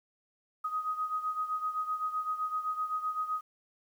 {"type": "beating tone pair", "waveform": "sine", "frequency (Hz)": [1252, 1259.8], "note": ["D#6", "D#6"], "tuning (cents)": [10, 21], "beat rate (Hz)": 7.8, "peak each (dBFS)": [-32, -37], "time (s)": [0.64, 3.41], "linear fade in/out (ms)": 10, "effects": ["10-bit"]}